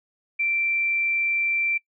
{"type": "tone", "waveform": "sine", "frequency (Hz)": 2349, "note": "D7", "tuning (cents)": 0, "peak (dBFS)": -21, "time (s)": [0.39, 1.78], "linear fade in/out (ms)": 10, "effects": ["noise-tail reverb RT60 0.1 s tail -24 dB re dry"]}